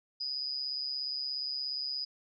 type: tone with amplitude modulation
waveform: sine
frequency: 4960 Hz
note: D#8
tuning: 6 cents flat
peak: -30 dBFS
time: 0.2-2.05 s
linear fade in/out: 10 ms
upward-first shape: sine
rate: 137 Hz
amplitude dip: 65%
effects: none